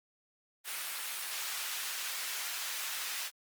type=high-pass noise; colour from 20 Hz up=pink; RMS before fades=-38 dBFS; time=0.64-3.31 s; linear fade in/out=50 ms; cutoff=1600 Hz; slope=12 dB/octave; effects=Opus 32 kbps

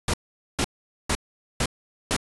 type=noise bursts; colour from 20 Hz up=pink; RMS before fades=-23 dBFS; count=5; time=0.08-2.165 s; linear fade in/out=2 ms; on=57 ms; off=450 ms; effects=resampled to 24000 Hz

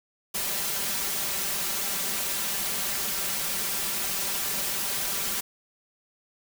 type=noise with comb filter; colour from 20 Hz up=white; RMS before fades=-29 dBFS; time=0.34-5.41 s; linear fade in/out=10 ms; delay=5.1 ms; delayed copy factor=+0.7; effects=none

